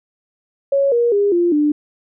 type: tone with pitch steps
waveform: sine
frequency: 554.4 / 474.3 / 405.8 / 347.2 / 297.1 Hz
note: C#5 / A#4 / G#4 / F4 / D4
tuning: 0 / +30 / -40 / -10 / +20 cents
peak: -12 dBFS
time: 0.72-1.72 s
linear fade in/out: 5 ms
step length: 200 ms
effects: none